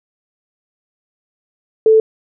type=tone; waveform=sine; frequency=440 Hz; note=A4; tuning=in tune; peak=-6 dBFS; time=1.86-2 s; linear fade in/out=2 ms; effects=none